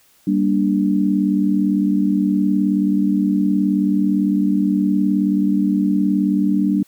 sine chord, G minor, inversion none, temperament just, 196 / 235.2 / 294 Hz, G3 / Bb3 / D4, 0 / +16 / +2 cents, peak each -17 / -22 / -18 dBFS, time 0.27-6.83 s, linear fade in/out 5 ms, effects white hiss -55 dBFS RMS until 6.87 s

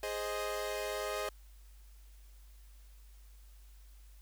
sawtooth chord, Ab major, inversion none, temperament equal, 415.3 / 523.3 / 622.3 Hz, Ab4 / C5 / Eb5, 0 / 0 / 0 cents, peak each -36 / -37 / -35 dBFS, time 0.03-1.29 s, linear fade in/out 2 ms, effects added 50 Hz sine -53 dBFS peak until 4.21 s + white hiss -67 dBFS RMS until 4.21 s

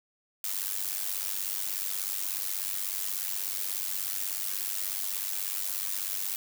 blue noise with amplitude modulation, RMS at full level -29 dBFS, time 0.44-6.36 s, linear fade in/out 2 ms, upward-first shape sine, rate 96.5 Hz, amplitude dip 85%, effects none

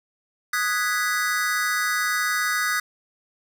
square chord, G# minor seventh, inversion second, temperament equal, 1244.5 / 1480 / 1661.2 / 1975.5 Hz, D#6 / F#6 / G#6 / B6, 0 / 0 / 0 / 0 cents, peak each -28 dBFS, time 0.53-2.8 s, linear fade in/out 5 ms, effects none

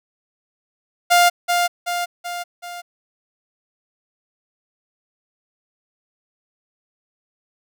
sawtooth tone with echo, 702 Hz, F5, 9 cents sharp, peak -7 dBFS, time 1.1-1.3 s, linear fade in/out 20 ms, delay 380 ms, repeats 4, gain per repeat -5 dB, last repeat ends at 2.82 s, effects none

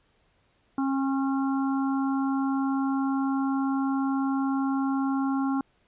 harmonic tone with a mistuned harmonic, 270.6 Hz, C#4, 42 cents flat, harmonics 1 / 3 / 4 / 5, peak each -24 / -34 / -36 / -38 dBFS, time 0.78-5.61 s, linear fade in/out 2 ms, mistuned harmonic 5, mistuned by +25 cents, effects pink hiss -67 dBFS RMS until 5.87 s + resampled to 8000 Hz

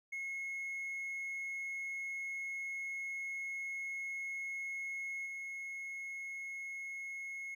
triangle tone with level steps, 2171 Hz, C#7, 37 cents flat, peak -36 / -39 dBFS, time 0.12-7.55 s, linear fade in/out 10 ms, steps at 5.25 s, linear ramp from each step 20 ms, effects tanh soft clip ceiling -32 dBFS

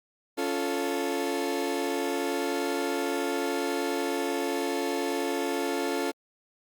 30% pulse chord, Db augmented, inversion none, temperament equal with one note detuned, 279.3 / 349.2 / 440 Hz, Db4 / F4 / A4, +13 / 0 / 0 cents, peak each -29 dBFS, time 0.37-6.12 s, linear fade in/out 20 ms, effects Opus 48 kbps

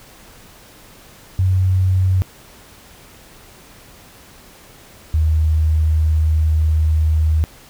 sine tone pair in turn, 93.2 / 78.37 Hz, F#2 / D#2, +13 / +13 cents, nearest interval minor third, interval 300 cents, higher first, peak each -12 dBFS, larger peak neither, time 1.39-2.22 / 5.14-7.44 s, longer second, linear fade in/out 0 ms, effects pink hiss -44 dBFS RMS until 7.69 s

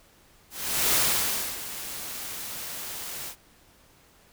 white noise with ADSR envelope, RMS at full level -22 dBFS, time 0.5-3.36 s, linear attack 440 ms, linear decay 620 ms, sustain -14 dB, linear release 83 ms, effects pink hiss -58 dBFS RMS until 4.32 s

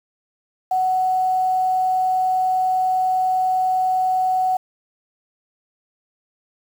sine tone with quantisation, 745 Hz, F#5, 12 cents sharp, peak -16 dBFS, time 0.71-4.57 s, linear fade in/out 5 ms, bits 7, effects none

